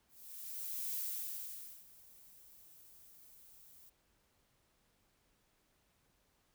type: noise with ADSR envelope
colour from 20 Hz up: violet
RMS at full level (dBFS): -39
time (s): 0.08-3.9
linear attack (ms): 880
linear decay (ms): 870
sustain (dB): -21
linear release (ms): 12
effects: pink hiss -75 dBFS RMS until 6.54 s